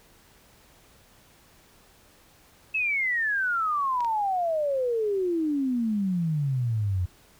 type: exponential sweep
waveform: sine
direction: down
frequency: 2637 to 87.31 Hz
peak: -23 dBFS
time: 2.74-7.06 s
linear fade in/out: 10 ms
type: clicks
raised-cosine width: 0.2 ms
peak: -24 dBFS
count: 2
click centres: 4.006 / 4.047 s
effects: pink hiss -57 dBFS RMS until 7.39 s